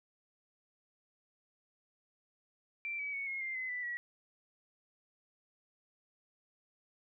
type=tone with pitch steps; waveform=sine; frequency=2349 / 2283 / 2220 / 2158 / 2098 / 2039 / 1982.1 / 1926.8 Hz; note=D7 / D7 / C#7 / C#7 / C7 / C7 / B6 / B6; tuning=0 / -50 / +2 / -47 / +4 / -45 / +6 / -43 cents; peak=-36 dBFS; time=2.85-3.97 s; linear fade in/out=0 ms; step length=140 ms; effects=none